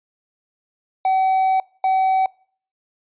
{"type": "tone bursts at uneven times", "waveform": "triangle", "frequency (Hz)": 760, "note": "F#5", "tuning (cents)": 46, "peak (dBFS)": -13, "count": 2, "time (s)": [[1.05, 1.6], [1.84, 2.26]], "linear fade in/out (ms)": 2, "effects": ["noise-tail reverb RT60 0.5 s tail -25 dB re dry", "resampled to 8000 Hz"]}